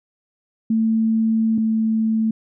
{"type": "tone pair in turn", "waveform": "sine", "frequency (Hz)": [222.9, 221.4], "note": ["A3", "A3"], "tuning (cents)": [23, 11], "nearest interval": "unison", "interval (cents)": 12, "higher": "first", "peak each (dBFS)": [-15, -16], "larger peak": "first", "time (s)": [[0.7, 1.58], [1.58, 2.31]], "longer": "first", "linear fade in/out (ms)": 5, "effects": []}